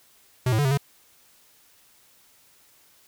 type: tone with pitch steps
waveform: square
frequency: 127 / 110 / 145.1 / 133.1 / 141.1 Hz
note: B2 / A2 / D3 / C3 / C#3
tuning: +49 / 0 / -21 / +30 / +31 cents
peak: -20 dBFS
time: 0.46-0.775 s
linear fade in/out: 5 ms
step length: 63 ms
effects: white hiss -58 dBFS RMS until 3.07 s